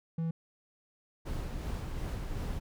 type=tone; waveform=triangle; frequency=164.1 Hz; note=E3; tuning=8 cents flat; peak=-28 dBFS; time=0.18-0.31 s; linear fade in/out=5 ms
type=noise with tremolo; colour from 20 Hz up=brown; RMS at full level=-35 dBFS; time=1.25-2.6 s; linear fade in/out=20 ms; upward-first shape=sine; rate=2.7 Hz; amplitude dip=30%
effects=none